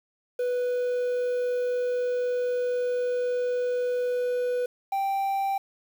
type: tone pair in turn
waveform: triangle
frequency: 493.9 / 784 Hz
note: B4 / G5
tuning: 0 / 0 cents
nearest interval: minor sixth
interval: 800 cents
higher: second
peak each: -22 dBFS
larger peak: neither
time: 0.39-4.66 / 4.92-5.58 s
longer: first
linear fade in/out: 5 ms
effects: 8-bit